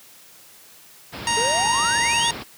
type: low-pass noise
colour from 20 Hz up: pink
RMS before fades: -33 dBFS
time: 1.12-2.44 s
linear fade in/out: 20 ms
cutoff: 5300 Hz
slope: 96 dB/octave
type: harmonic tone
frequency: 934 Hz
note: A#5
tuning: 3 cents sharp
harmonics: 1 / 2 / 3 / 4 / 5 / 6 / 7 / 9 / 10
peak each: -23 / -27 / -26 / -32 / -31 / -32 / -28 / -33 / -31 dBFS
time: 1.27-2.31 s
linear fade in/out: 2 ms
type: exponential sweep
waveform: triangle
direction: up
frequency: 430.8 to 3729 Hz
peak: -22 dBFS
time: 1.37-2.3 s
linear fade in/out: 0 ms
effects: white hiss -48 dBFS RMS until 2.57 s + high-pass 80 Hz 12 dB/octave